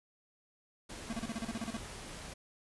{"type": "noise", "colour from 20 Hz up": "pink", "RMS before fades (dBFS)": -46, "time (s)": [0.89, 2.34], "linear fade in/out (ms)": 10}
{"type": "tone bursts", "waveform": "square", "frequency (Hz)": 226.8, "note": "A#3", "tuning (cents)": -47, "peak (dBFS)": -36, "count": 11, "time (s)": [1.1, 1.768], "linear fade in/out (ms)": 0, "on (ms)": 28, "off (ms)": 36}
{"effects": ["resampled to 24000 Hz"]}